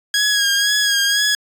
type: tone with vibrato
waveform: 15% pulse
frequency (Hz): 1648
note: G#6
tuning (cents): -14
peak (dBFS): -8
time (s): 0.14-1.35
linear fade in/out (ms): 2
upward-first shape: sine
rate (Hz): 2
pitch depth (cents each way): 39
effects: resampled to 32000 Hz